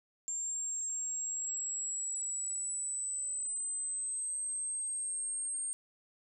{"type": "linear sweep", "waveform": "sine", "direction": "up", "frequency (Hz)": [7370, 8600], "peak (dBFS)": -34, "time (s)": [0.28, 5.73], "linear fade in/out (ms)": 0, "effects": []}